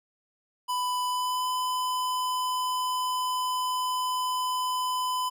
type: tone with pitch glide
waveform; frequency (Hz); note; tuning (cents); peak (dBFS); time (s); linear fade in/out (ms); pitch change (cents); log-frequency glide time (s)
square; 996 to 1008.2; B5 to B5; +14 to +35; -27; 0.68-5.3; 20; +21; 1.06-1.48
effects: none